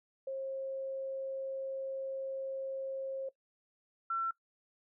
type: tone pair in turn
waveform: sine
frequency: 536 / 1350.6 Hz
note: C5 / E6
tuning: +42 / +42 cents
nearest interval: octave + major third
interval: 1600 cents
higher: second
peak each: -35 / -31 dBFS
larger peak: second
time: 0.27-3.29 / 4.1-4.31 s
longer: first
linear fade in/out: 5 ms
effects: noise-tail reverb RT60 0.1 s tail -19 dB re dry